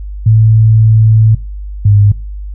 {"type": "tone pair in turn", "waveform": "sine", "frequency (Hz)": [110.1, 102.35], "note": ["A2", "G#2"], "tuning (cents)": [2, -25], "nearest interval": "minor second", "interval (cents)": 127, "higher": "first", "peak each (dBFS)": -3, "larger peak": "neither", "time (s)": [[0.26, 1.35], [1.85, 2.12]], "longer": "first", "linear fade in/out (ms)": 5, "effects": ["noise-tail reverb RT60 0.3 s tail -23 dB re dry", "added 50 Hz sine -20 dBFS peak until 2.54 s"]}